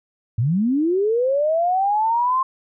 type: linear sweep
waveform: sine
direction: up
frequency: 102.9 to 1064 Hz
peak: -16 dBFS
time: 0.38-2.43 s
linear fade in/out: 5 ms
effects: none